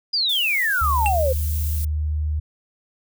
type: exponential sweep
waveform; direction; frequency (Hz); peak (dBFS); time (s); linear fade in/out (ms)
sine; down; 4978 to 500; -18; 0.13-1.33; 10
type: noise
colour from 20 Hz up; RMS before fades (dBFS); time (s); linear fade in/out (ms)
violet; -32; 0.29-1.85; 5
type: tone with pitch glide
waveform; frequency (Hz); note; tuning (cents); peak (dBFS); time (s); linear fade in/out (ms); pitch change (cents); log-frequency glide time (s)
sine; 72.8 to 76.11; D2 to D#2; -15 to -38; -20; 0.81-2.4; 10; +77; 0.96-1.32
type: tone with exponential decay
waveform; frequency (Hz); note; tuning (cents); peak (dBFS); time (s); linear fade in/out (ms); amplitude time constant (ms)
square; 2714; E7; +50; -18; 1.06-1.15; 0; 18
effects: none